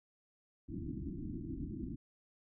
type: low-pass noise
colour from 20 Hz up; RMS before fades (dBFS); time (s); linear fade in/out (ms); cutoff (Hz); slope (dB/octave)
white; -42; 0.68-1.96; 10; 340; 96
effects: none